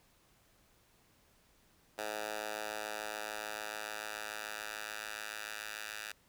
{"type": "tone with high-pass filter sweep", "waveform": "10% pulse", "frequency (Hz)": 106.9, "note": "A2", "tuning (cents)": -49, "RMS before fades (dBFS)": -42, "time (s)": [1.98, 6.12], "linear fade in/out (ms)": 5, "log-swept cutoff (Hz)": [660, 1700], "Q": 1.1, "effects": ["pink hiss -68 dBFS RMS until 6.28 s"]}